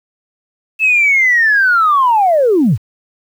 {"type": "linear sweep", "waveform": "sine", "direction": "down", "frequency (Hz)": [2637, 77.2], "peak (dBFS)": -7, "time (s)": [0.79, 2.78], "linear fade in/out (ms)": 50, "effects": ["tanh soft clip ceiling -3 dBFS", "7-bit"]}